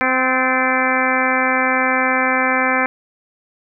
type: harmonic tone with a mistuned harmonic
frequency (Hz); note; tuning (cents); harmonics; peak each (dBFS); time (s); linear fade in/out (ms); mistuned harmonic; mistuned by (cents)
258.8; C4; -19; 1 / 2 / 3 / 4 / 5 / 6 / 7 / 8 / 9; -23 / -23 / -23 / -23 / -23 / -23 / -23 / -23 / -23; 0.01-2.86; 0; 7; -50
effects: none